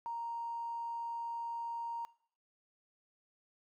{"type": "tone", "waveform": "triangle", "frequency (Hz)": 932.3, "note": "A#5", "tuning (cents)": 0, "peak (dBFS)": -33, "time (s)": [0.06, 2.05], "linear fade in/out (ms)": 0, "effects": ["noise-tail reverb RT60 0.6 s tail -24 dB re dry", "tanh soft clip ceiling -35 dBFS"]}